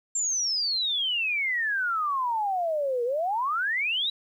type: exponential two-way sweep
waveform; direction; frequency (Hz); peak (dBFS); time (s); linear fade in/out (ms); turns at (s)
sine; down then up; 7459 to 466.2 to 3951; -24; 0.15-4.1; 5; 3.04
effects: 10-bit